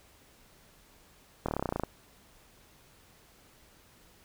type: slowing click train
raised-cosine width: 1 ms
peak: -16 dBFS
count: 13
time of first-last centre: 1.46-1.836 s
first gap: 25 ms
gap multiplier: 1.04
effects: pink hiss -60 dBFS RMS until 4.24 s